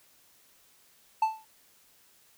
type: tone with exponential decay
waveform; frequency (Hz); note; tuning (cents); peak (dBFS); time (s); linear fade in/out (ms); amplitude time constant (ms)
triangle; 880; A5; 0; -17; 1.22-1.45; 5; 48
effects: white hiss -62 dBFS RMS until 2.37 s